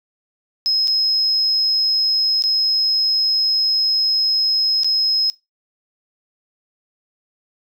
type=tone with dropouts; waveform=triangle; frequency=5130 Hz; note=E8; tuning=48 cents flat; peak=-12 dBFS; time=0.66-5.3 s; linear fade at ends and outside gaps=0 ms; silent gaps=0.874-0.88 / 2.423-2.438 / 4.834-4.845 s; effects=noise-tail reverb RT60 0.2 s tail -22 dB re dry + tanh soft clip ceiling -12 dBFS